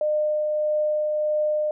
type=tone with tremolo; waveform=sine; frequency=606 Hz; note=D#5; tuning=46 cents flat; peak=-19 dBFS; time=0.01-1.71 s; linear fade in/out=2 ms; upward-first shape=triangle; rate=1.6 Hz; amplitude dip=25%; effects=none